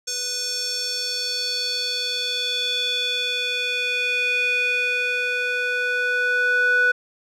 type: tone with band-pass filter sweep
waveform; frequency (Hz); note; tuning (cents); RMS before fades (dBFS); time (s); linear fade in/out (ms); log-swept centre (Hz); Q
square; 493.9; B4; 0; -23; 0.07-6.92; 10; 6100 to 1500; 4.3
effects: none